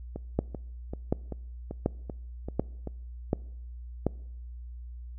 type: two click trains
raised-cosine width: 2 ms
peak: -11 / -22 dBFS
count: 6 / 8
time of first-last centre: 0.39-4.066 / 0.16-2.873 s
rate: 1.36 / 2.58 Hz
effects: noise-tail reverb RT60 0.8 s tail -24 dB re dry + added 60 Hz sine -39 dBFS peak until 5.18 s